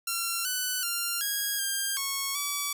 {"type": "tone with pitch steps", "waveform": "5% pulse", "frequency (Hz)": [1367, 1495, 1390, 1642, 1602, 1100, 1145], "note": ["F6", "F#6", "F6", "G#6", "G6", "C#6", "D6"], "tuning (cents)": [-37, 17, -9, -20, 37, -14, -44], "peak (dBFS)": -17, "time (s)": [0.07, 2.73], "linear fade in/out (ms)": 5, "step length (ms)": 380, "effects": []}